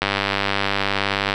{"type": "click train", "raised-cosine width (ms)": 0.3, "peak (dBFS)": -3, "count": 132, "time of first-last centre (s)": [0.02, 1.339], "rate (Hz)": 99.3, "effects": []}